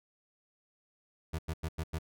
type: tone bursts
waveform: 30% pulse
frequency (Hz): 79.6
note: D#2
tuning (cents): +40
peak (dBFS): -30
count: 5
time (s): 1.33-1.987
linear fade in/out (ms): 10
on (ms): 57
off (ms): 93
effects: none